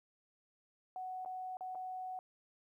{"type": "tone with dropouts", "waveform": "sine", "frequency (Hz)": 743, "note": "F#5", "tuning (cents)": 7, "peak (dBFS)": -40, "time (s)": [0.96, 2.19], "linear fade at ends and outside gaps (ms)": 1, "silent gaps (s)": [[1.249, 1.259], [1.57, 1.608], [1.749, 1.754]], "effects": ["13-bit"]}